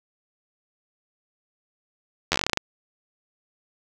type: slowing click train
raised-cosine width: 0.2 ms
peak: -3 dBFS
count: 12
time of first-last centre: 2.32-2.573 s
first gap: 11 ms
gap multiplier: 1.14
effects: none